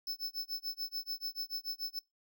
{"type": "tone with tremolo", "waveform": "square", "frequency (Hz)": 5260, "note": "E8", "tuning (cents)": -5, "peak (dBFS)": -34, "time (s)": [0.07, 1.99], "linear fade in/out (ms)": 2, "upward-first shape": "sine", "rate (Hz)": 6.9, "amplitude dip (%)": 100, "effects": ["noise-tail reverb RT60 0.2 s tail -24 dB re dry"]}